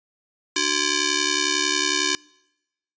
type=ring-modulated tone; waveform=5% pulse; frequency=669 Hz; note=E5; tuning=25 cents sharp; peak=-5 dBFS; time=0.56-2.15 s; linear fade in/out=0 ms; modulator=968 Hz; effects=noise-tail reverb RT60 0.9 s tail -26 dB re dry + resampled to 16000 Hz